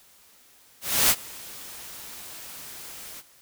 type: noise with ADSR envelope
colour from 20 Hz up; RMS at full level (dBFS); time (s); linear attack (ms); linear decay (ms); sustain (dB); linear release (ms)
white; -18; 0.81-3.23; 290; 51; -23; 42
effects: white hiss -56 dBFS RMS until 3.41 s